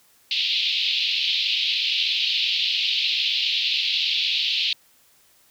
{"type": "band-pass noise", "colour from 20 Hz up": "white", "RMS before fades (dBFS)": -23, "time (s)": [0.31, 4.73], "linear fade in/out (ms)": 2, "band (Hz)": [2600, 4200], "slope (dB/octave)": 48, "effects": ["white hiss -58 dBFS RMS until 5.5 s"]}